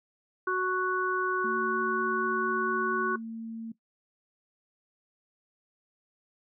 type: harmonic tone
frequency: 370 Hz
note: F#4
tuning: in tune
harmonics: 1 / 3 / 4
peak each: -30 / -30 / -30 dBFS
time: 0.47-3.16 s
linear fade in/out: 5 ms
type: tone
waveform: sine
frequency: 226.1 Hz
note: A3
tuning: 47 cents sharp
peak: -35 dBFS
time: 1.44-3.72 s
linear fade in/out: 5 ms
effects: noise-tail reverb RT60 0.1 s tail -17 dB re dry